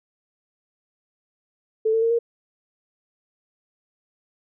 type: tone with pitch steps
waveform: sine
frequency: 440 / 449 / 458.2 / 467.5 Hz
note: A4 / A4 / A#4 / A#4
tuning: 0 / +35 / -30 / +5 cents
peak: -17 dBFS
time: 1.85-2.19 s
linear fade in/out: 10 ms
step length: 85 ms
effects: none